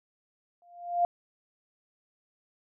sine tone with exponential growth, 698.5 Hz, F5, in tune, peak -19 dBFS, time 0.62-1.05 s, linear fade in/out 1 ms, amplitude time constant 92 ms, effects none

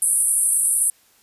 pink band-pass noise, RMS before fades -19 dBFS, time 0.02-0.9 s, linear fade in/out 2 ms, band 8800 to 11000 Hz, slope 96 dB/octave, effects white hiss -57 dBFS RMS until 1.22 s + resampled to 32000 Hz

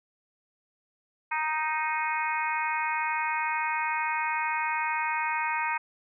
harmonic tone, 311.1 Hz, D#4, in tune, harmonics 3 / 4 / 5 / 6 / 7 / 8, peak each -29 / -36 / -35 / -37 / -34 / -35 dBFS, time 1.31-5.78 s, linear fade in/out 10 ms, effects none

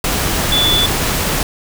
sine tone in noise, 3464 Hz, A7, 28 cents flat, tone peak -12 dBFS, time 0.52-0.86 s, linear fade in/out 2 ms, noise pink, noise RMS -17 dBFS, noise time 0.04-1.43 s, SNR +2 dB, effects none

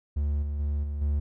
triangle tone with level steps, 72.8 Hz, D2, 15 cents flat, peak -22 / -26 / -23 / -27 / -21 dBFS, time 0.16-1.2 s, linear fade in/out 10 ms, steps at 0.42 / 0.59 / 0.83 / 1.01 s, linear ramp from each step 10 ms, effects none

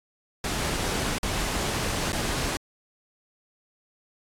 pink noise with dropouts, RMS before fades -28 dBFS, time 0.44-2.57 s, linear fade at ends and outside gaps 2 ms, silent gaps 1.184-1.23 / 2.121-2.129 s, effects low-pass 10000 Hz 12 dB/octave + AAC 64 kbps

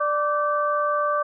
sine tone cluster, 591 / 1167 / 1538 Hz, D5 / D6 / G6, +11 / -11 / -33 cents, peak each -24 / -22 / -31 dBFS, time 0-1.23 s, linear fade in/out 10 ms, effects none

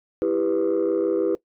sine chord, E minor, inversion none, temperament just, 329.6 / 395.6 / 494.4 Hz, E4 / G4 / B4, 0 / +16 / +2 cents, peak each -22 dBFS, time 0.22-1.35 s, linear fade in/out 0 ms, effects noise-tail reverb RT60 0.1 s tail -19 dB re dry + tanh soft clip ceiling -15 dBFS

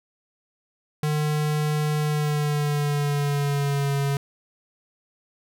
square tone with pitch glide, 151 to 140.08 Hz, D3 to C#3, +48 to +18 cents, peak -22 dBFS, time 1.03-4.17 s, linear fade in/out 2 ms, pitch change -130 cents, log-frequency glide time 1.99-3.93 s, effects none

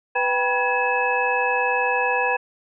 sine tone cluster, 496.8 / 786 / 972 / 1679 / 2590 Hz, B4 / G5 / B5 / G#6 / E7, +10 / +4 / -28 / +18 / -31 cents, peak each -25 dBFS, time 0.15-2.37 s, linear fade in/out 10 ms, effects none

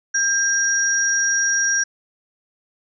sine tone pair together, 1602 / 5709 Hz, G6 / F8, +37 / +37 cents, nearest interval octave + minor seventh, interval 2200 cents, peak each -19 dBFS, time 0.14-1.84 s, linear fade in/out 10 ms, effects none

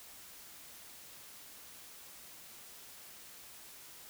silence, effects white hiss -53 dBFS RMS until 4.09 s

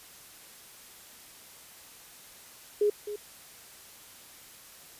sine tone with echo, 415.3 Hz, G#4, in tune, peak -21 dBFS, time 2.81-2.9 s, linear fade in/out 5 ms, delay 260 ms, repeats 1, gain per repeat -12 dB, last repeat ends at 3.16 s, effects white hiss -51 dBFS RMS until 4.99 s + resampled to 32000 Hz

